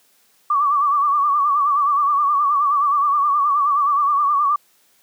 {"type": "tone with vibrato", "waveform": "sine", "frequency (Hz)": 1154, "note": "D6", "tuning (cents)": -31, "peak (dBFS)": -14, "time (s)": [0.5, 4.56], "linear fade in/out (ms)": 5, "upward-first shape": "sine", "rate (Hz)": 9.5, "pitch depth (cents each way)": 75, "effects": ["white hiss -58 dBFS RMS until 5.02 s", "high-pass 150 Hz 12 dB/octave"]}